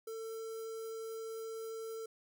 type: tone with notch filter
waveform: square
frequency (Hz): 448.1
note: A4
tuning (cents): +32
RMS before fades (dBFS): -43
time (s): 0.07-2.06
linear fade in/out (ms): 5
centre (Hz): 2500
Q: 0.56
effects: none